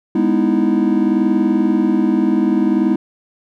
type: chord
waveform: triangle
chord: E major seventh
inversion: first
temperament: just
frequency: 206 / 247.2 / 309 / 329.6 Hz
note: G#3 / B3 / D#4 / E4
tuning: -14 / +2 / -12 / 0 cents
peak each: -16 dBFS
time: 0.15-2.96 s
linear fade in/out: 5 ms
effects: none